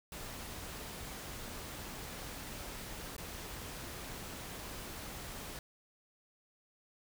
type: noise with dropouts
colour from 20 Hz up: pink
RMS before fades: -45 dBFS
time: 0.12-5.59 s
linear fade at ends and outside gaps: 2 ms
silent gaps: 3.166-3.18 s
effects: none